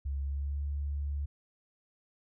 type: tone with pitch glide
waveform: sine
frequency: 69.3 to 71.62 Hz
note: C#2 to D2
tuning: 0 to -43 cents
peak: -31 dBFS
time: 0.05-1.26 s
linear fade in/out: 10 ms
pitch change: +57 cents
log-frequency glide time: 0.23-0.62 s
effects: none